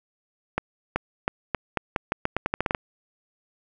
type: accelerating click train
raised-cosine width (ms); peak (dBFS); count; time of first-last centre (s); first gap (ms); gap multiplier
0.5; -8; 15; 0.58-2.748; 380; 0.84
effects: none